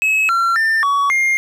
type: tone with pitch steps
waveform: triangle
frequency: 2574 / 1363 / 1792 / 1127 / 2121 Hz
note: E7 / F6 / A6 / C#6 / C7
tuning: -42 / -43 / +31 / +28 / +23 cents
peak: -11 dBFS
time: 0.02-1.37 s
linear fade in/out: 0 ms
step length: 270 ms
effects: none